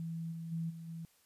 sine tone with level steps, 164.81 Hz, E3, in tune, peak -37 / -40 / -34 / -44 / -41 dBFS, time 0-1.05 s, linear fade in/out 0 ms, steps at 0.31 / 0.51 / 0.69 / 0.87 s, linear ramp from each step 20 ms, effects white hiss -69 dBFS RMS until 1.25 s + resampled to 32000 Hz

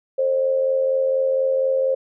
sine tone with amplitude modulation, 530 Hz, C5, 22 cents sharp, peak -14 dBFS, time 0.18-1.95 s, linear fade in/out 10 ms, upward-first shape sine, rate 84.2 Hz, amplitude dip 55%, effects none

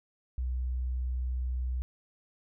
sine tone, 62.7 Hz, B1, 27 cents sharp, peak -29 dBFS, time 0.38-1.82 s, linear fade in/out 0 ms, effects none

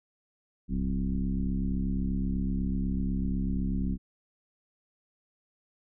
sine tone with frequency modulation, 120 Hz, B2, 49 cents flat, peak -26 dBFS, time 0.68-3.98 s, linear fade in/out 50 ms, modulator 68.1 Hz, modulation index 2, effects none

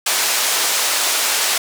white band-pass noise, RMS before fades -18 dBFS, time 0.06-1.58 s, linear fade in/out 5 ms, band 530 to 9100 Hz, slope 12 dB/octave, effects none

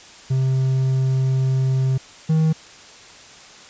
triangle tone pair in turn, 131.7 / 158.51 Hz, C3 / D#3, +12 / +32 cents, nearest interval minor third, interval 320 cents, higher second, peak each -14 / -12 dBFS, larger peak second, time 0.3-1.98 / 2.29-2.53 s, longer first, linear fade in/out 10 ms, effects white hiss -43 dBFS RMS until 3.69 s + resampled to 16000 Hz

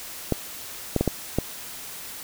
clicks, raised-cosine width 2 ms, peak -7 dBFS, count 5, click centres 0.323 / 0.963 / 1.01 / 1.077 / 1.386 s, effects white hiss -38 dBFS RMS until 2.23 s

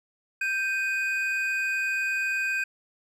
triangle tone pair together, 1568 / 2489 Hz, G6 / D#7, 0 / 0 cents, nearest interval minor sixth, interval 800 cents, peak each -26 dBFS, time 0.41-2.64 s, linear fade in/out 5 ms, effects none

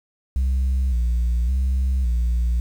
sine tone with vibrato, 62.2 Hz, B1, 13 cents sharp, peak -15 dBFS, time 0.36-2.6 s, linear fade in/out 0 ms, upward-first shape square, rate 0.89 Hz, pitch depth 81 cents each way, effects tanh soft clip ceiling -16 dBFS + 8-bit

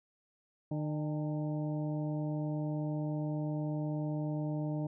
harmonic tone with a mistuned harmonic, 151.3 Hz, D#3, 48 cents flat, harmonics 1 / 2 / 3 / 4 / 5 / 6, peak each -34 / -37 / -51 / -43 / -51 / -53 dBFS, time 0.71-4.87 s, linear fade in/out 5 ms, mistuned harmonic 5, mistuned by +90 cents, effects none

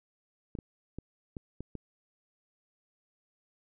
clicks, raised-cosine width 3 ms, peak -26 dBFS, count 6, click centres 0.552 / 0.588 / 0.986 / 1.368 / 1.606 / 1.753 s, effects none

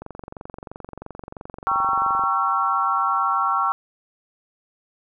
click train, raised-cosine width 1 ms, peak -21 dBFS, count 52, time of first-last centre 0.02-2.237 s, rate 23 Hz
sine chord, G diminished seventh, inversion none, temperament equal with one note detuned, 784 / 932.3 / 1108.7 / 1347 Hz, G5 / Bb5 / Db6 / Fb6, 0 / 0 / 0 / +37 cents, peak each -26 / -28 / -22 / -22 dBFS, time 1.67-3.72 s, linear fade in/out 0 ms
effects none

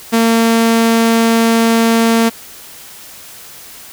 sawtooth tone, 228.2 Hz, A#3, 37 cents flat, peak -5 dBFS, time 0.12-2.3 s, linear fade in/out 20 ms, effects white hiss -35 dBFS RMS until 3.92 s

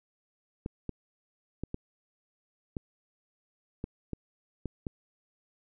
clicks, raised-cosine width 3 ms, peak -21 dBFS, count 9, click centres 0.661 / 0.893 / 1.636 / 1.744 / 2.768 / 3.841 / 4.133 / 4.657 / 4.868 s, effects none

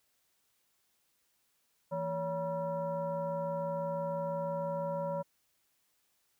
sine tone with frequency modulation, 564 Hz, C#5, 30 cents sharp, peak -32 dBFS, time 1.91-5.23 s, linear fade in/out 20 ms, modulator 398 Hz, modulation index 0.95, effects white hiss -75 dBFS RMS until 6.39 s

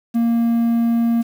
triangle tone, 232.6 Hz, A#3, 4 cents flat, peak -12 dBFS, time 0.14-1.23 s, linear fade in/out 20 ms, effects 7-bit

